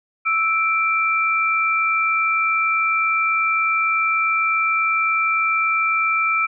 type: tone pair together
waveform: sine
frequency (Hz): 1318.3 / 2349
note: E6 / D7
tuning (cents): 0 / 0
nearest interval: minor seventh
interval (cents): 1000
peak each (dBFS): -19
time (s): 0.25-6.47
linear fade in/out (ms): 20
effects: none